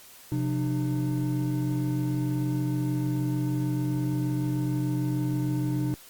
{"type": "tone cluster", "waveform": "triangle", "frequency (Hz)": [130.5, 177.1, 302.4], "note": ["C3", "F3", "D#4"], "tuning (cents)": [-4, 24, -49], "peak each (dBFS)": [-25, -33, -27], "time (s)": [0.32, 5.94], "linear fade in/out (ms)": 0, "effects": ["white hiss -50 dBFS RMS until 6.09 s", "Opus 48 kbps"]}